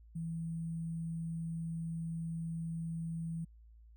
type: tone with sample-and-hold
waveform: sine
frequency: 164.81 Hz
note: E3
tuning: in tune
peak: -36 dBFS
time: 0.15-3.45 s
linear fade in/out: 10 ms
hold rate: 8820 Hz
effects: added 56 Hz sine -55 dBFS peak until 3.96 s